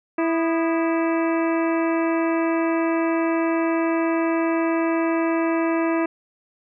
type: harmonic tone with a mistuned harmonic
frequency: 329.6 Hz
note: E4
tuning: in tune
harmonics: 1 / 2 / 3 / 4 / 5 / 6 / 7 / 8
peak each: -20 / -26 / -30 / -32 / -34 / -36 / -37 / -38 dBFS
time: 0.18-6.06 s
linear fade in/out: 5 ms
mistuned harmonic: 4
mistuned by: -110 cents
effects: none

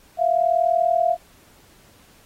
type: tone pair together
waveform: sine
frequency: 666 / 706.3 Hz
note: E5 / F5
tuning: +18 / +19 cents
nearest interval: minor second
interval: 101 cents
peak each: -19 dBFS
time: 0.17-1.17 s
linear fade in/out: 50 ms
effects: pink hiss -54 dBFS RMS until 2.25 s + AAC 48 kbps

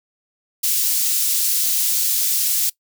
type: high-pass noise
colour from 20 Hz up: white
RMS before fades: -19 dBFS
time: 0.63-2.7 s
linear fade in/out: 10 ms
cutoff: 4600 Hz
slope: 12 dB/octave
effects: noise-tail reverb RT60 0.1 s tail -21 dB re dry

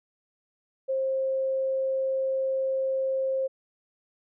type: tone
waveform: sine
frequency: 531 Hz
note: C5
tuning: 25 cents sharp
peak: -24 dBFS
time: 0.88-3.48 s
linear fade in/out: 20 ms
effects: none

